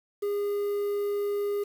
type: tone with quantisation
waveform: triangle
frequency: 407.9 Hz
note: G#4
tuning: 31 cents flat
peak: -24 dBFS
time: 0.22-1.64 s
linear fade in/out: 10 ms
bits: 8
effects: none

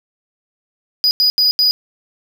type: tone bursts at uneven times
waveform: triangle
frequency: 4937 Hz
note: D#8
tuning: 14 cents flat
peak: -9 dBFS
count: 4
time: 1.04-1.11 / 1.2-1.3 / 1.38-1.51 / 1.59-1.71 s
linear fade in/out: 0 ms
effects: none

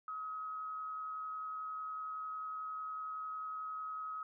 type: tone with amplitude modulation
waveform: sine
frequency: 1272 Hz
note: D#6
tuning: 38 cents sharp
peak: -38 dBFS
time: 0.08-4.23 s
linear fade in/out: 2 ms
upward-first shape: sine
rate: 145 Hz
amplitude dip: 30%
effects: none

